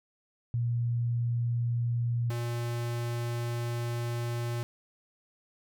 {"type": "tone pair in turn", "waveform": ["sine", "square"], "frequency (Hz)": [118.8, 118.8], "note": ["A#2", "A#2"], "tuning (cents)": [33, 33], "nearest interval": "unison", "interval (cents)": 0, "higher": "neither", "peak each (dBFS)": [-26, -31], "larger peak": "first", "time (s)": [[0.54, 2.3], [2.3, 4.63]], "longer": "second", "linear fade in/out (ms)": 0, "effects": []}